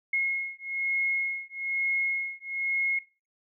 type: beating tone pair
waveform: sine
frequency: 2162 / 2163.1 Hz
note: C#7 / C#7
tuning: -44 / -43 cents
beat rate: 1.1 Hz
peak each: -29 dBFS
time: 0.13-2.99 s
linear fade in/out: 5 ms
effects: noise-tail reverb RT60 0.3 s tail -18 dB re dry